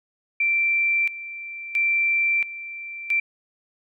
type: tone with tremolo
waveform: sine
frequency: 2349 Hz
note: D7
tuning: in tune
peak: -18 dBFS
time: 0.4-3.2 s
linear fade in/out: 5 ms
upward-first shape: square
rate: 0.74 Hz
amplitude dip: 80%
effects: none